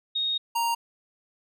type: tone pair in turn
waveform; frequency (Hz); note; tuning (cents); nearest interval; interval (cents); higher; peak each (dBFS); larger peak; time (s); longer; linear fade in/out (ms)
sine / square; 3729 / 932.2; A#7 / A#5; 0 / 0; 2 octaves; 2400; first; -24; neither; 0.15-0.38 / 0.55-0.75; first; 10
effects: none